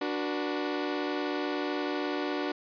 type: chord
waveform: sawtooth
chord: B minor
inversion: first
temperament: equal with one note detuned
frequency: 293.7 / 370 / 482.3 Hz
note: D4 / F#4 / B4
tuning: 0 / 0 / -41 cents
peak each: -28 / -30 / -34 dBFS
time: 0.01-2.52 s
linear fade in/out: 5 ms
effects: resampled to 11025 Hz